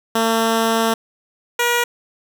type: tone pair in turn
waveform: 10% pulse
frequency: 226 / 478.9 Hz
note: A3 / A#4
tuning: +47 / +47 cents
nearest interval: octave + minor second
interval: 1300 cents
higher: second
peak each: -7 dBFS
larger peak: neither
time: 0.15-0.94 / 1.59-1.84 s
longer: first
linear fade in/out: 5 ms
effects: none